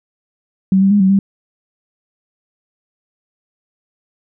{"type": "tone with pitch steps", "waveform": "sine", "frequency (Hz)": [190.9, 194.8, 205.2, 190, 196.5], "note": ["G3", "G3", "G#3", "F#3", "G3"], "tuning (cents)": [-46, -11, -21, 46, 4], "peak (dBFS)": -8, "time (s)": [0.72, 1.19], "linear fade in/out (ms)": 2, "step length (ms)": 94, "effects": []}